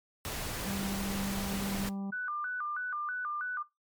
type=noise; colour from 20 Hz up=pink; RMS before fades=-37 dBFS; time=0.25-1.89 s; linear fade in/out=0 ms
type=harmonic tone; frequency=196.7 Hz; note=G3; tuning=6 cents sharp; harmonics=1 / 2 / 3 / 4 / 5 / 6; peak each=-34 / -52 / -54 / -49 / -56 / -57 dBFS; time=0.65-2.11 s; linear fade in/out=10 ms
type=tone with vibrato; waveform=sine; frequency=1334 Hz; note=E6; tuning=20 cents sharp; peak=-32 dBFS; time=2.12-3.63 s; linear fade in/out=10 ms; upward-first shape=square; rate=3.1 Hz; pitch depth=190 cents each way
effects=noise-tail reverb RT60 0.2 s tail -20 dB re dry + MP3 96 kbps